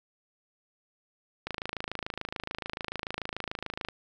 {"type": "click train", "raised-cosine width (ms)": 0.3, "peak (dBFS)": -17, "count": 66, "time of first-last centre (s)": [1.47, 3.886], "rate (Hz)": 26.9, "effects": []}